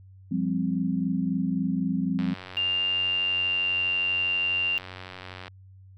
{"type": "chord", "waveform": "sine", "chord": "F suspended second", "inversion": "none", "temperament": "equal with one note detuned", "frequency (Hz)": [174.61, 198.39, 261.6], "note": ["F3", "G3", "C4"], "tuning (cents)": [0, 21, 0], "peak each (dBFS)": -28, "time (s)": [0.31, 2.34], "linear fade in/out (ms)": 10}
{"type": "click train", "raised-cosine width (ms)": 0.3, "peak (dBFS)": -23, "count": 305, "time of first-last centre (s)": [2.19, 5.48], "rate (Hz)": 92.4}
{"type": "tone with pitch glide", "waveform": "sine", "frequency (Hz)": [2799, 2781], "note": ["F7", "F7"], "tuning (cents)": [3, -8], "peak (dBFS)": -23, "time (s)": [2.57, 4.78], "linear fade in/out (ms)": 0, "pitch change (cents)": -11, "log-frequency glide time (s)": [2.87, 3.8]}
{"effects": ["added 95 Hz sine -47 dBFS peak until 5.97 s"]}